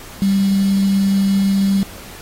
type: tone with quantisation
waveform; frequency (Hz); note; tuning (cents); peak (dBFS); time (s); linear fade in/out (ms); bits
sine; 196; G3; 0; -12; 0.22-1.83; 0; 5
effects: pink hiss -37 dBFS RMS until 2.21 s + AAC 48 kbps